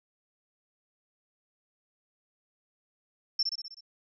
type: tone with echo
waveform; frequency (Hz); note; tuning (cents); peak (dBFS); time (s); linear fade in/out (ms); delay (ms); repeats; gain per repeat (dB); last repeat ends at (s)
sine; 5380; E8; +34; -23; 3.39-3.43; 5; 63; 6; -4; 3.808
effects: none